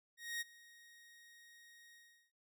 sawtooth tone with ADSR envelope, 1873 Hz, A#6, 8 cents sharp, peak -34 dBFS, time 0.17-2.32 s, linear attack 240 ms, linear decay 22 ms, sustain -22 dB, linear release 380 ms, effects none

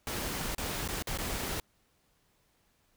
pink noise with dropouts, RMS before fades -35 dBFS, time 0.07-1.6 s, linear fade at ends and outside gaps 1 ms, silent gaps 0.549-0.581 / 0.877-0.887 / 1.024-1.071 / 1.175-1.186 s, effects pink hiss -71 dBFS RMS until 2.96 s

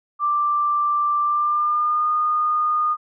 sine tone with pitch glide, 1178 to 1224.5 Hz, D6 to D#6, +5 to -28 cents, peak -17 dBFS, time 0.19-2.97 s, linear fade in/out 50 ms, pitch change +67 cents, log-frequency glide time 1.22-2.1 s, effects none

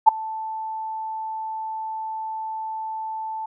sine tone with ADSR envelope, 880 Hz, A5, in tune, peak -4 dBFS, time 0.06-3.46 s, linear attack 24 ms, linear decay 8 ms, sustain -23 dB, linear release 6 ms, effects none

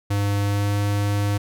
square tone with pitch glide, 101.2 to 102.02 Hz, G#2 to G#2, -44 to -30 cents, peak -20 dBFS, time 0.1-1.38 s, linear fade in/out 10 ms, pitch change +14 cents, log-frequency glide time 0.43-0.75 s, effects none

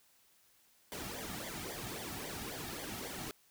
pink noise with flanger, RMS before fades -43 dBFS, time 0.92-3.31 s, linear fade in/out 0 ms, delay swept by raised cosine 0.73 to 2.03 ms, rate 3.7 Hz, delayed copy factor -0.75, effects white hiss -68 dBFS RMS until 3.5 s

